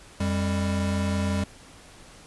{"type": "tone pair together", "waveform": "square", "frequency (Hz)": [89, 198.99], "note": ["F2", "G3"], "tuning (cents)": [33, 26], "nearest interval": "octave + major second", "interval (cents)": 1393, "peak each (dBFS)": -27, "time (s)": [0.2, 1.44], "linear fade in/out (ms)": 5, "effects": ["pink hiss -49 dBFS RMS until 2.26 s", "resampled to 24000 Hz"]}